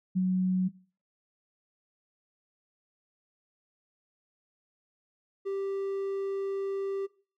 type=tone pair in turn; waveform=sine / triangle; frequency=185 / 392 Hz; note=F#3 / G4; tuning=0 / 0 cents; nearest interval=octave + minor second; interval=1300 cents; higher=second; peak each=-23 / -28 dBFS; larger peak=first; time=0.15-0.69 / 5.45-7.07 s; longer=second; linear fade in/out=20 ms; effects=noise-tail reverb RT60 0.4 s tail -20 dB re dry